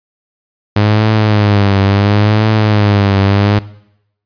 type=tone with vibrato; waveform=sawtooth; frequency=103.4 Hz; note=G#2; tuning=7 cents flat; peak=-4 dBFS; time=0.76-3.59 s; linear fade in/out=5 ms; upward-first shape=triangle; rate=0.72 Hz; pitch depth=100 cents each way; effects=noise-tail reverb RT60 0.8 s tail -20 dB re dry + resampled to 11025 Hz